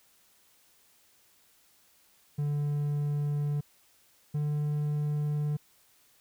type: tone pair in turn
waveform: triangle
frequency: 146.1 / 148.4 Hz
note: D3 / D3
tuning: -9 / +18 cents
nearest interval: unison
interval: 27 cents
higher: second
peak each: -25 dBFS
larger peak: neither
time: 2.38-3.61 / 4.34-5.57 s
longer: neither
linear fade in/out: 10 ms
effects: white hiss -64 dBFS RMS until 6.2 s